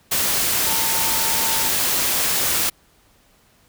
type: tone in noise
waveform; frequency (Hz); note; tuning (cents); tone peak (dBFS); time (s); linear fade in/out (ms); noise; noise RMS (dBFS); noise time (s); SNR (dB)
sine; 900; A5; +39; -29; 0.66-1.69; 10; white; -20; 0.11-2.7; -12
effects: pink hiss -57 dBFS RMS until 3.68 s